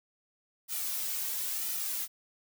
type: noise with flanger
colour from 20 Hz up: blue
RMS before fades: -34 dBFS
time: 0.68-2.08 s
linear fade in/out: 50 ms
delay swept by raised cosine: 1.8 to 3 ms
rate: 0.98 Hz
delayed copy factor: -0.6
effects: none